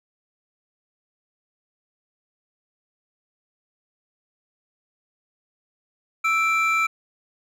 triangle tone pair together, 1318.3 / 2349 Hz, E6 / D7, 0 / 0 cents, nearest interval minor seventh, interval 1000 cents, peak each -19 dBFS, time 6.24-6.87 s, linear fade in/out 10 ms, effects tanh soft clip ceiling -9 dBFS

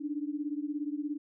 sine beating tone pair, 288.6 / 305.6 Hz, D4 / D#4, -30 / -31 cents, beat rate 17 Hz, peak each -34 / -36 dBFS, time 0-1.18 s, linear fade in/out 20 ms, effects none

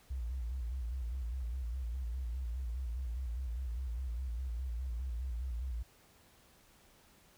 sine tone with vibrato, 61.2 Hz, B1, 15 cents flat, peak -34 dBFS, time 0.1-5.83 s, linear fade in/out 10 ms, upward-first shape square, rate 4.9 Hz, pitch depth 110 cents each way, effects tanh soft clip ceiling -31 dBFS + pink hiss -64 dBFS RMS until 7.37 s

